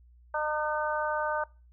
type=harmonic tone; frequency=303.7 Hz; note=D#4; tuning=42 cents flat; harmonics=2 / 3 / 4 / 5; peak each=-32 / -31 / -35 / -34 dBFS; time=0.34-1.44 s; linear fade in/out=5 ms; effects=noise-tail reverb RT60 0.3 s tail -22 dB re dry + added 60 Hz sine -54 dBFS peak until 1.72 s

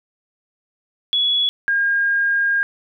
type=tone pair in turn; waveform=sine; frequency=3383 / 1617.4 Hz; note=G#7 / G#6; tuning=+31 / -46 cents; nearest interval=octave + minor second; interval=1277 cents; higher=first; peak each=-15 dBFS; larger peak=neither; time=1.13-1.49 / 1.68-2.63 s; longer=second; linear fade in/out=0 ms; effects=none

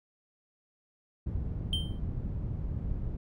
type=low-pass noise; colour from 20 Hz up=white; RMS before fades=-34 dBFS; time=1.26-3.17 s; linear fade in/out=10 ms; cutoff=100 Hz; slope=12 dB/octave
type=tone with exponential decay; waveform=triangle; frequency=3136 Hz; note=G7; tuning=in tune; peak=-25 dBFS; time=1.73-1.99 s; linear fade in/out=1 ms; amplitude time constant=55 ms
effects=none

